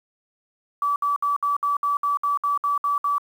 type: tone bursts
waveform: sine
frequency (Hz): 1151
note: D6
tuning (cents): -35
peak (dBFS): -19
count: 12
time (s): 0.82-3.182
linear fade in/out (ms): 2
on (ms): 140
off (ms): 62
effects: 8-bit